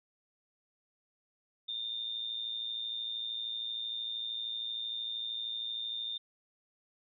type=tone with amplitude modulation; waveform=sine; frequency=3622 Hz; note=A7; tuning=49 cents sharp; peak=-32 dBFS; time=1.68-6.18 s; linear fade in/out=10 ms; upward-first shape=sine; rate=113 Hz; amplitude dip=65%; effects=none